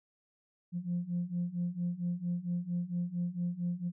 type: beating tone pair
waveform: sine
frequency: 172.8 / 177.2 Hz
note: F3 / F3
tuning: -18 / +25 cents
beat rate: 4.4 Hz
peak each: -35 / -33 dBFS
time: 0.72-3.92 s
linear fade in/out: 50 ms
effects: tanh soft clip ceiling -26 dBFS